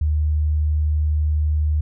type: tone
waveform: sine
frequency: 76 Hz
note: D#2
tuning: 40 cents flat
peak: -16 dBFS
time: 0.01-1.81 s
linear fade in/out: 5 ms
effects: none